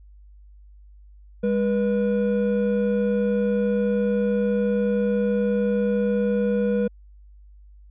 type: tone pair together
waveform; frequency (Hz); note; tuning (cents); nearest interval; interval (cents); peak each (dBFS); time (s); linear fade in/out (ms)
triangle; 203.7 / 485; G#3 / B4; -33 / -31; octave + minor third; 1502; -20; 1.43-6.88; 10
effects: added 50 Hz sine -45 dBFS peak until 7.9 s + resampled to 8000 Hz